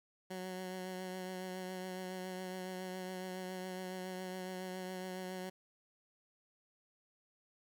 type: tone with vibrato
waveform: 15% pulse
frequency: 185 Hz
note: F#3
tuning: in tune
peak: -35 dBFS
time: 0.3-5.5 s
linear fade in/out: 10 ms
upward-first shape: triangle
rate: 7.2 Hz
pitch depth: 24 cents each way
effects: none